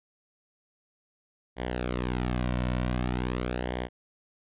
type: tone with flanger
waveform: sawtooth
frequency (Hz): 61.74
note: B1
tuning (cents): 0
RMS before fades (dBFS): -30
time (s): 1.56-3.89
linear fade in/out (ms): 50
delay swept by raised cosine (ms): 0.76 to 2.46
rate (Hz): 0.45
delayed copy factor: -0.7
effects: resampled to 8000 Hz